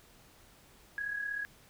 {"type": "tone with amplitude modulation", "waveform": "sine", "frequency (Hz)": 1661.2, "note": "G#6", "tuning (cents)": 0, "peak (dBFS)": -31, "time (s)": [0.98, 1.45], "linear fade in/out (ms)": 0, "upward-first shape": "sine", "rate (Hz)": 36.4, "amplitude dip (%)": 60, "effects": ["pink hiss -60 dBFS RMS until 1.69 s"]}